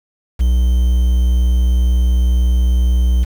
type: tone with quantisation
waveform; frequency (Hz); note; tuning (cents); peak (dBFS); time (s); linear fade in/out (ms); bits
triangle; 61; B1; -21; -8; 0.39-3.25; 20; 6
effects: none